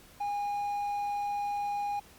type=tone; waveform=triangle; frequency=817 Hz; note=G#5; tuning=29 cents flat; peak=-28 dBFS; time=0.2-2 s; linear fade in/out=10 ms; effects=pink hiss -56 dBFS RMS until 2.18 s + Opus 48 kbps